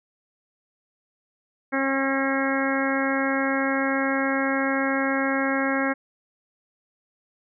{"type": "harmonic tone", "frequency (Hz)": 270.7, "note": "C#4", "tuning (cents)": -41, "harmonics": [1, 2, 3, 4, 5, 6, 7, 8], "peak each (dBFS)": [-25, -28, -32, -33, -32, -29, -32, -32], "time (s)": [1.72, 5.94], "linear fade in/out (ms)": 20, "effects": []}